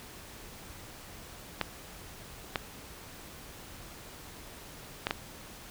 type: clicks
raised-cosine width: 0.3 ms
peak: -12 dBFS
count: 4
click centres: 1.613 / 2.558 / 5.069 / 5.109 s
effects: pink hiss -48 dBFS RMS until 5.7 s